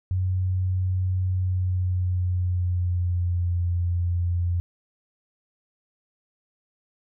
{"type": "tone with pitch glide", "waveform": "sine", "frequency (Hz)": [92.5, 87.46], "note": ["F#2", "F2"], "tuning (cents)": [0, 3], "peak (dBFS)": -21, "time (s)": [0.11, 4.6], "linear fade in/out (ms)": 0, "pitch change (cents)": -97, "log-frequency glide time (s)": [1.29, 3.62], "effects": []}